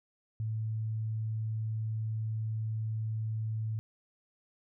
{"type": "tone", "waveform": "sine", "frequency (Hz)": 110, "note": "A2", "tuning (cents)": 0, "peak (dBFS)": -31, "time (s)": [0.4, 3.79], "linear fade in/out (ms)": 0, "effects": []}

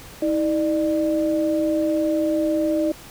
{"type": "tone pair together", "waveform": "sine", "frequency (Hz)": [319.9, 598.3], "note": ["D#4", "D5"], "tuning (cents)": [48, 32], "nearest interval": "major seventh", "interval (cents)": 1084, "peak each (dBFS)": [-20, -22], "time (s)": [0.22, 2.92], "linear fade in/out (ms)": 5, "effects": ["pink hiss -42 dBFS RMS until 3.1 s"]}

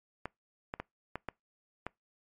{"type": "clicks", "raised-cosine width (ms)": 0.5, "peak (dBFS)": -21, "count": 6, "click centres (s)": [0.256, 0.739, 0.8, 1.156, 1.287, 1.866], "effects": ["noise-tail reverb RT60 0.2 s tail -25 dB re dry", "MP3 48 kbps"]}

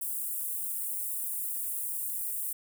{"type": "high-pass noise", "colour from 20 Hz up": "white", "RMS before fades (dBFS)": -34, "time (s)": [0.01, 2.53], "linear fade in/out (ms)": 5, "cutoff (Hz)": 8500, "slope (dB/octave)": 48, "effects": []}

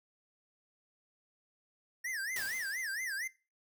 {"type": "tone with vibrato", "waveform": "square", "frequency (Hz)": 1804, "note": "A6", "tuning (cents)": 43, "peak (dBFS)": -36, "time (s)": [2.04, 3.28], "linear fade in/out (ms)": 10, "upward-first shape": "sine", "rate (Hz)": 4.3, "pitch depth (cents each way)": 250}
{"type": "noise with exponential decay", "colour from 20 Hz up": "white", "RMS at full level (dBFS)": -40, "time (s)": [2.36, 3.19], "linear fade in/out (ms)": 1, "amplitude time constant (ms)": 180}
{"effects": ["noise-tail reverb RT60 0.3 s tail -20 dB re dry"]}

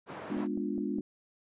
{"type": "band-pass noise", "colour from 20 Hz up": "white", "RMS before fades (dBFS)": -43, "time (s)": [0.06, 0.48], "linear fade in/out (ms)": 50, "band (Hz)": [140, 1000], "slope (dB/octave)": 12}
{"type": "chord", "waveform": "sine", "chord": "G# diminished seventh", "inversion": "none", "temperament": "equal with one note detuned", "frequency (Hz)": [207.7, 246.9, 293.7, 352.9], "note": ["G#3", "B3", "D4", "F4"], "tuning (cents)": [0, 0, 0, 18], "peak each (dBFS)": [-35, -37, -35, -38], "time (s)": [0.3, 1.01], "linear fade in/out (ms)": 5}
{"type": "click train", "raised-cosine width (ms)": 2, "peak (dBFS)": -33, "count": 4, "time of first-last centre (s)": [0.37, 0.985], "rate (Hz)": 4.88}
{"effects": ["resampled to 8000 Hz"]}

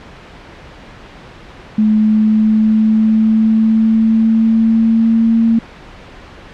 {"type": "tone with pitch glide", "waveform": "sine", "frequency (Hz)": [215, 227.5], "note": ["A3", "A#3"], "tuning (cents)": [-40, -42], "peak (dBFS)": -8, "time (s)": [1.78, 5.59], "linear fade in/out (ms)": 5, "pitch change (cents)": 98, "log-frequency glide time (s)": [1.93, 5.44], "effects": ["pink hiss -36 dBFS RMS until 6.53 s", "low-pass 3000 Hz 12 dB/octave"]}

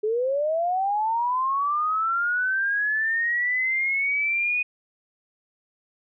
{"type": "linear sweep", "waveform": "sine", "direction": "up", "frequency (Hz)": [415.3, 2489], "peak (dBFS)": -21, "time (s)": [0.03, 4.63], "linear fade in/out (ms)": 10, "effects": []}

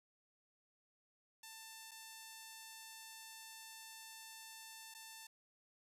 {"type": "tone with dropouts", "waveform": "5% pulse", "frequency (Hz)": 890, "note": "A5", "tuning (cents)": 20, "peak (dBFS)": -40, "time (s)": [1.43, 5.27], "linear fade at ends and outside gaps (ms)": 5, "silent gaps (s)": [[1.911, 1.915], [4.941, 4.947]], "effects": []}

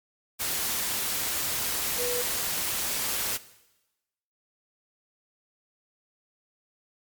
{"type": "tone in noise", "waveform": "sine", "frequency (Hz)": 489.7, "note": "B4", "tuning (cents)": -15, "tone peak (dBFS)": -29, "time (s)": [1.98, 2.23], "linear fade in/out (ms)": 20, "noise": "white", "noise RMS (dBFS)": -29, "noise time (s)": [0.39, 3.38], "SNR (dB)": -3, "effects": ["noise-tail reverb RT60 1.0 s tail -17 dB re dry", "MP3 96 kbps"]}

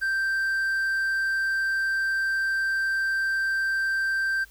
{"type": "tone", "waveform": "triangle", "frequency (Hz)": 1568, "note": "G6", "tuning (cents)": 0, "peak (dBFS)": -21, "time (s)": [0.01, 4.45], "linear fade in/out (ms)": 20, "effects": ["added 50 Hz sine -53 dBFS peak until 4.5 s", "white hiss -56 dBFS RMS until 4.5 s"]}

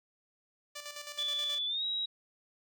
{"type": "tone with tremolo", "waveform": "5% pulse", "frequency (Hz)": 587.3, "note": "D5", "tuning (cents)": 0, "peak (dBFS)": -29, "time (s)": [0.75, 1.59], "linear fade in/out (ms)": 10, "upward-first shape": "square", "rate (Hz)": 9.4, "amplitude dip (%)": 55}
{"type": "tone with pitch glide", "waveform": "sine", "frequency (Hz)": [3460, 3839], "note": ["A7", "B7"], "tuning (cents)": [-30, -50], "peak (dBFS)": -31, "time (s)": [1.18, 2.06], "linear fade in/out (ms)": 10, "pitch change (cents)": 180, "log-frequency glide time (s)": [1.66, 1.84]}
{"effects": []}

